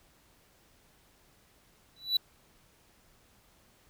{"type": "tone with exponential growth", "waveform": "triangle", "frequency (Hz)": 3951, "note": "B7", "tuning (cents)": 0, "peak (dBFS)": -19, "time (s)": [1.96, 2.17], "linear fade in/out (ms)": 5, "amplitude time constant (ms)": 44, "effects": ["pink hiss -64 dBFS RMS until 3.89 s"]}